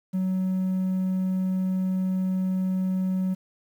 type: tone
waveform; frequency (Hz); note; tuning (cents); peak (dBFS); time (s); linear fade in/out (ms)
triangle; 186.8; F#3; +17; -20; 0.13-3.35; 20
effects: tanh soft clip ceiling -16 dBFS + 9-bit